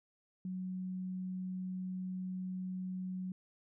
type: tone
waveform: sine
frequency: 185 Hz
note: F#3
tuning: in tune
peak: -37 dBFS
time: 0.45-3.32 s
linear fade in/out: 2 ms
effects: none